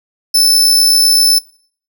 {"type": "tone with amplitude modulation", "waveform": "sawtooth", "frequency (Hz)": 5274, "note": "E8", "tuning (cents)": 0, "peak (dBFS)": -3, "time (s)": [0.34, 1.39], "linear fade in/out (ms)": 10, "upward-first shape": "sine", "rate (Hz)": 67.7, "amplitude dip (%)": 35, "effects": ["noise-tail reverb RT60 0.5 s tail -21 dB re dry"]}